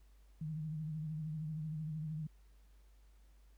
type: tone with vibrato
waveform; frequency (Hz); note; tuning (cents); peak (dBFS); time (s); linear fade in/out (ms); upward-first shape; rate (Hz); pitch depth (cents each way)
sine; 155.56; D#3; 0; -38; 0.41-2.27; 5; triangle; 13; 69
effects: added 50 Hz sine -60 dBFS peak until 3.57 s + pink hiss -75 dBFS RMS until 3.57 s